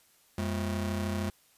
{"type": "ring-modulated tone", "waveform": "35% pulse", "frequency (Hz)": 146.83, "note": "D3", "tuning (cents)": 0, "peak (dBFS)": -25, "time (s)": [0.38, 1.3], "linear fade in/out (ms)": 2, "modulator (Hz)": 56.9, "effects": ["white hiss -64 dBFS RMS until 1.57 s", "resampled to 32000 Hz"]}